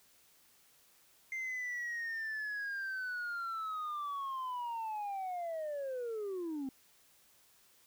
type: linear sweep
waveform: sine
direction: down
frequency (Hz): 2097 to 257.3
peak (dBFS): -34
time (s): 1.32-6.69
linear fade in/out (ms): 2
effects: tanh soft clip ceiling -35 dBFS + white hiss -66 dBFS RMS until 7.86 s